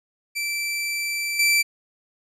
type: tone with level steps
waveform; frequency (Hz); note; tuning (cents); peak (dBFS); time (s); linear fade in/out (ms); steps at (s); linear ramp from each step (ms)
sawtooth; 2334; D7; -11; -21 / -13; 0.35-1.63; 20; 1.39; 5
effects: resampled to 32000 Hz